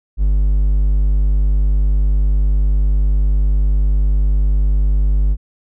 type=tone; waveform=triangle; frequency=50 Hz; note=G1; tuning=35 cents sharp; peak=-9 dBFS; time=0.17-5.37 s; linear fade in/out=50 ms; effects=none